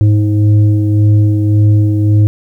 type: tone with frequency modulation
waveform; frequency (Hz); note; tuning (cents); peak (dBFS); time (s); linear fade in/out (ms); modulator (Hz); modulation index
sine; 104.6; G#2; +13; -6; 0.01-2.27; 0; 211; 0.64
effects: 8-bit